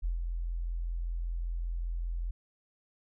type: tone with ADSR envelope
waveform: sine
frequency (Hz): 42.56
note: F1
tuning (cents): -44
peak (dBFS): -27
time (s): 0.02-2.31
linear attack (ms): 29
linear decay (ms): 130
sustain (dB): -4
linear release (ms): 7
effects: none